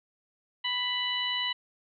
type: harmonic tone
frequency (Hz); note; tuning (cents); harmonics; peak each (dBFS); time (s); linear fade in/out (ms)
990; B5; +4; 1 / 2 / 3 / 4; -37 / -34 / -30 / -35; 0.64-1.53; 10
effects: none